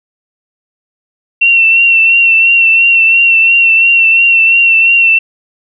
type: tone with vibrato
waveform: sine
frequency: 2715 Hz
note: F7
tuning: 50 cents flat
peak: -4 dBFS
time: 1.41-5.19 s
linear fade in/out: 10 ms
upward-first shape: triangle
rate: 2.9 Hz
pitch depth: 38 cents each way
effects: none